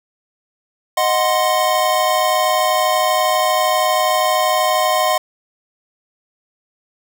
square chord, C diminished, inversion first, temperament equal with one note detuned, 622.3 / 734.9 / 1046.5 Hz, Eb5 / Gb5 / C6, 0 / -12 / 0 cents, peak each -19 dBFS, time 0.97-5.18 s, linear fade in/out 5 ms, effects none

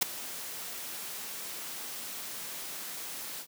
white noise with ADSR envelope, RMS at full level -22 dBFS, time 0.01-3.47 s, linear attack 13 ms, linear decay 9 ms, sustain -18 dB, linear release 74 ms, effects high-pass 150 Hz 12 dB/octave

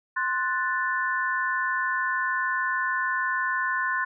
sine chord, F# diminished, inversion second, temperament equal, 1046.5 / 1480 / 1760 Hz, C6 / F#6 / A6, 0 / 0 / 0 cents, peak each -28 dBFS, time 0.16-4.05 s, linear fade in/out 10 ms, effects none

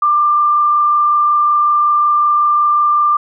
sine tone with frequency modulation, 1188 Hz, D6, 20 cents sharp, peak -9 dBFS, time 0.02-3.17 s, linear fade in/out 5 ms, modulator 25.4 Hz, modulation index 0.41, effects none

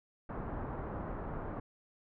pink low-pass noise, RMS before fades -40 dBFS, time 0.29-1.6 s, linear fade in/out 5 ms, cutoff 1300 Hz, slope 24 dB/octave, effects none

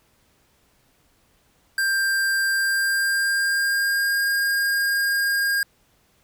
square tone with pitch glide, 1585 to 1617.4 Hz, G6 to G#6, +19 to -46 cents, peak -20 dBFS, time 1.78-5.63 s, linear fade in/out 2 ms, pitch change +35 cents, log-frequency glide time 2.52-4.23 s, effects pink hiss -62 dBFS RMS until 6.23 s

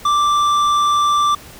sine tone with tanh clipping, 1174.7 Hz, D6, in tune, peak -14 dBFS, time 0.05-1.35 s, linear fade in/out 5 ms, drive 11 dB, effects pink hiss -39 dBFS RMS until 1.59 s

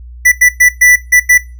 square tone bursts at uneven times, 1975.5 Hz, B6, in tune, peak -4 dBFS, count 6, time 0.25-0.32 / 0.41-0.49 / 0.6-0.69 / 0.81-0.96 / 1.12-1.2 / 1.29-1.38 s, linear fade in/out 10 ms, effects noise-tail reverb RT60 0.3 s tail -19 dB re dry + added 60 Hz sine -28 dBFS peak until 1.59 s

